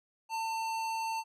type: tone with hard clipping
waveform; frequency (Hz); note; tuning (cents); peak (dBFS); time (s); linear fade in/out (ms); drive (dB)
sine; 897; A5; +33; -34; 0.29-1.24; 50; 17
effects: none